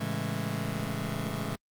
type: chord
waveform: sawtooth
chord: A major seventh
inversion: none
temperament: just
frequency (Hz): 110 / 137.5 / 165 / 206.2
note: A2 / C#3 / E3 / G#3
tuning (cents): 0 / -14 / +2 / -12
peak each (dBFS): -31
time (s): 0-1.56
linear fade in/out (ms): 10
effects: Opus 32 kbps